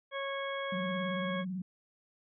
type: harmonic tone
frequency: 550 Hz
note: C#5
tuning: 14 cents flat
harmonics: 1 / 2 / 3 / 4 / 6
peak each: -37 / -40 / -42 / -43 / -45 dBFS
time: 0.11-1.45 s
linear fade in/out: 50 ms
type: tone with vibrato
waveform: sine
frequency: 185 Hz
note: F#3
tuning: in tune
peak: -34 dBFS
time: 0.72-1.62 s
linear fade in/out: 5 ms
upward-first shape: square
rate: 18 Hz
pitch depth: 63 cents each way
effects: none